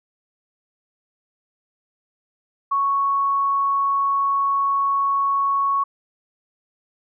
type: tone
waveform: sine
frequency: 1108.7 Hz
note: C#6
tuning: in tune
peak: -17 dBFS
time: 2.71-5.84 s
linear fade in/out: 10 ms
effects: none